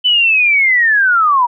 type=linear sweep; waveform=sine; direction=down; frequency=3024 to 932.3 Hz; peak=-8 dBFS; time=0.04-1.47 s; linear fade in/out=20 ms; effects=none